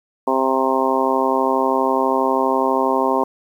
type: harmonic tone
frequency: 132.3 Hz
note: C3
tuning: 20 cents sharp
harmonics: 2 / 3 / 4 / 5 / 6 / 7 / 8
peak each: -23 / -22 / -23 / -24 / -25 / -21 / -23 dBFS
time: 0.27-3.24 s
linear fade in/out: 5 ms
effects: 8-bit